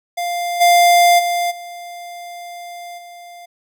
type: tone with level steps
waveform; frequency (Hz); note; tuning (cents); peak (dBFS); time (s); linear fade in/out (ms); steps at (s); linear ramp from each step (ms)
square; 698.5; F5; 0; -20 / -9 / -17 / -31 / -36; 0.17-3.46; 10; 0.6 / 1.18 / 1.5 / 2.97; 20
effects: none